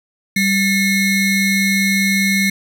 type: ring-modulated tone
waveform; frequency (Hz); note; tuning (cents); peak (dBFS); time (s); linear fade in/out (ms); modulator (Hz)
square; 985; B5; -5; -11; 0.36-2.5; 5; 1180
effects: none